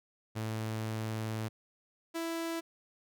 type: tone pair in turn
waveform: sawtooth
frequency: 110.1 / 331.2 Hz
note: A2 / E4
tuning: +2 / +8 cents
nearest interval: octave + perfect fifth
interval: 1906 cents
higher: second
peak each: -30 / -30 dBFS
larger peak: neither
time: 0.35-1.49 / 2.14-2.61 s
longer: first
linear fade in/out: 20 ms
effects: none